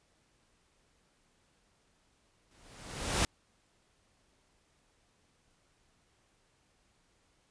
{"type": "noise with exponential growth", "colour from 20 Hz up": "pink", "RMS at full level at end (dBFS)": -26, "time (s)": [2.51, 3.25], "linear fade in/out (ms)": 2, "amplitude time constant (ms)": 160, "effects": ["pink hiss -71 dBFS RMS until 7.5 s", "resampled to 22050 Hz"]}